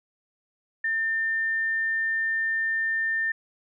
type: tone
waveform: sine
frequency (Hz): 1800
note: A6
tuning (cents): +39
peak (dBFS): -23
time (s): 0.84-3.32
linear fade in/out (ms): 5
effects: none